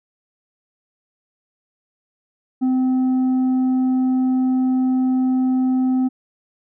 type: tone with tanh clipping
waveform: sine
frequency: 257.5 Hz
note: C4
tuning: 28 cents flat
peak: -16 dBFS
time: 2.61-6.09 s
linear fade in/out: 20 ms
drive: 4 dB
effects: none